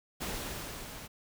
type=noise with level ramp; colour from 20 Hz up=pink; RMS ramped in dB=-36 to -46 dBFS; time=0.2-1.08 s; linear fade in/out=20 ms; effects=none